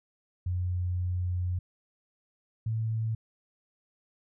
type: tone pair in turn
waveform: sine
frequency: 89.8 / 111.48 Hz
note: F2 / A2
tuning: +49 / +23 cents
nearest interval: major third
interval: 374 cents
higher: second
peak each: -27 dBFS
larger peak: neither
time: 0.46-1.59 / 2.66-3.15 s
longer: first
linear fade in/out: 5 ms
effects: none